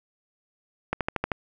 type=click train; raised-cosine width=0.5 ms; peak=-10 dBFS; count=6; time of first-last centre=0.93-1.318 s; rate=12.9 Hz; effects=none